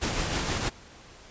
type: noise with tremolo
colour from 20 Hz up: pink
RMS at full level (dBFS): -27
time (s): 0.01-0.7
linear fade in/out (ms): 20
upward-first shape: triangle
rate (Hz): 6.4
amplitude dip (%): 40
effects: pink hiss -50 dBFS RMS until 1.3 s + resampled to 16000 Hz